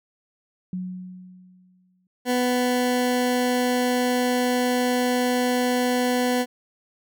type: tone with exponential decay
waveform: sine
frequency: 183.2 Hz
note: F#3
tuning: 17 cents flat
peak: -25 dBFS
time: 0.73-2.07 s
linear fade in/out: 2 ms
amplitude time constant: 290 ms
type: tone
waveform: 20% pulse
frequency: 248.4 Hz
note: B3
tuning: 10 cents sharp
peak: -15 dBFS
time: 2.25-6.46 s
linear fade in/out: 50 ms
effects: none